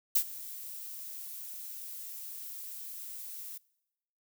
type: noise with ADSR envelope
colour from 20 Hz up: violet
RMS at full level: -24 dBFS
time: 0.15-3.58 s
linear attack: 8 ms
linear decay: 76 ms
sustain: -19 dB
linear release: 7 ms
effects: noise-tail reverb RT60 0.9 s tail -24 dB re dry